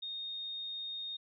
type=tone; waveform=sine; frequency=3697 Hz; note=A#7; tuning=15 cents flat; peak=-38 dBFS; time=0.02-1.17 s; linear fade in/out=10 ms; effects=none